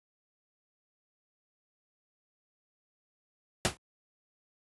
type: noise with exponential decay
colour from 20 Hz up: pink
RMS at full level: -22 dBFS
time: 3.65-3.77 s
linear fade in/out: 0 ms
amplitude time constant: 26 ms
effects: high-pass 60 Hz 12 dB/octave + resampled to 24000 Hz